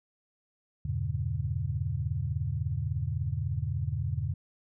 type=chord; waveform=sine; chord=E diminished seventh; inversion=none; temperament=just; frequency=82.41 / 98.89 / 118.67 / 142.4 Hz; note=E2 / G2 / Bb2 / Db3; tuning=0 / +16 / +31 / +47 cents; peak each=-34 dBFS; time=0.85-4.34 s; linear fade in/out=5 ms; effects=none